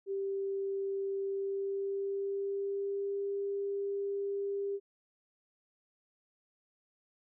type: tone with pitch glide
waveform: sine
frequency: 392.1 to 399 Hz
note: G4 to G4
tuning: 0 to +31 cents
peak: -32 dBFS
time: 0.06-4.8 s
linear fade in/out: 50 ms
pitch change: +31 cents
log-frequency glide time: 1.23-3.23 s
effects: none